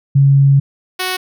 sine / 5% pulse tone pair in turn, 138.59 / 370 Hz, C#3 / F#4, 0 / 0 cents, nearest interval octave + perfect fourth, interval 1700 cents, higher second, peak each -6 dBFS, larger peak neither, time 0.15-0.6 / 0.99-1.17 s, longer first, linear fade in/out 10 ms, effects none

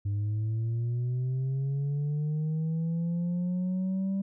sine linear sweep, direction up, 99.9 to 196 Hz, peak -24 dBFS, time 0.05-4.22 s, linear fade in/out 10 ms, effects tanh soft clip ceiling -26 dBFS

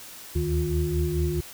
sine tone cluster, 73.5 / 78.1 / 155.2 / 352.8 Hz, D2 / D#2 / D#3 / F4, +2 / +7 / -4 / +18 cents, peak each -28 dBFS, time 0.35-1.41 s, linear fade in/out 10 ms, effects white hiss -43 dBFS RMS until 1.53 s

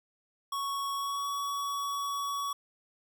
square tone with pitch glide, 1111 to 1127.2 Hz, C#6 to C#6, +4 to +29 cents, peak -32 dBFS, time 0.52-2.53 s, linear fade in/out 5 ms, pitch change +25 cents, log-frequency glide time 0.94-1.26 s, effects none

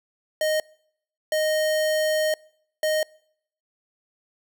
square tone bursts at uneven times, 620 Hz, D#5, 6 cents flat, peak -21 dBFS, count 3, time 0.41-0.6 / 1.32-2.34 / 2.83-3.03 s, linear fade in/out 2 ms, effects noise-tail reverb RT60 0.7 s tail -26 dB re dry

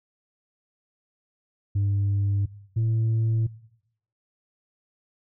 sine tone pair in turn, 100 / 112.25 Hz, G2 / A2, +35 / +35 cents, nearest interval major second, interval 200 cents, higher second, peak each -18 dBFS, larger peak neither, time 1.75-2.46 / 2.76-3.47 s, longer neither, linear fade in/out 10 ms, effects noise-tail reverb RT60 0.8 s tail -21 dB re dry + tanh soft clip ceiling -19 dBFS

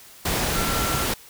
sine tone in noise, 1357 Hz, E6, 50 cents sharp, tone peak -29 dBFS, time 0.55-1.05 s, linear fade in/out 5 ms, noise pink, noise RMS -24 dBFS, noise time 0.25-1.14 s, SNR -8 dB, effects white hiss -47 dBFS RMS until 1.29 s

